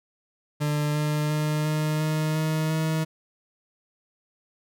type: tone with pitch steps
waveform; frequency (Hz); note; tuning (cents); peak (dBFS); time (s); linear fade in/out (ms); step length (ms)
40% pulse; 148.8 / 150.36 / 151.93 / 153.51 / 155.12 / 156.74 / 158.38; D3 / D3 / D#3 / D#3 / D#3 / D#3 / D#3; +23 / +41 / -41 / -23 / -5 / +13 / +31; -22; 0.6-3.05; 20; 350
effects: none